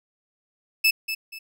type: tone with echo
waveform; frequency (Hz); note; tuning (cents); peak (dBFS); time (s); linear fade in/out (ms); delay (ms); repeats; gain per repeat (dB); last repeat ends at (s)
30% pulse; 2620; E7; -11; -13; 0.84-0.91; 10; 240; 2; -10; 1.39
effects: none